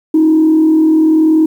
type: tone with frequency modulation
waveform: sine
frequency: 316 Hz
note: D#4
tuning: 27 cents sharp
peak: -5 dBFS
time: 0.14-1.46 s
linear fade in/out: 5 ms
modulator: 40.7 Hz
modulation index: 0.34
effects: tanh soft clip ceiling -2 dBFS + 7-bit